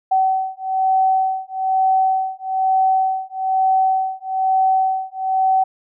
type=beating tone pair; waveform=sine; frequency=760 / 761.1 Hz; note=F#5 / F#5; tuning=+46 / +49 cents; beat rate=1.1 Hz; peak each=-18 dBFS; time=0.11-5.64 s; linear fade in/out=10 ms; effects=none